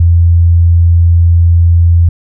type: tone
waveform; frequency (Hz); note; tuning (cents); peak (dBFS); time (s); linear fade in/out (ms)
sine; 85; F2; -46; -3; 0-2.09; 5
effects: none